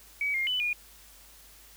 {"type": "tone with pitch steps", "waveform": "sine", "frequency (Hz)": [2274, 2125, 2995, 2436], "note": ["C#7", "C7", "F#7", "D#7"], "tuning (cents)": [44, 26, 20, -37], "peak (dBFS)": -26, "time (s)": [0.21, 0.73], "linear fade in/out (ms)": 2, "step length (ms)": 130, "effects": ["added 50 Hz sine -58 dBFS peak until 1.76 s", "white hiss -54 dBFS RMS until 1.76 s"]}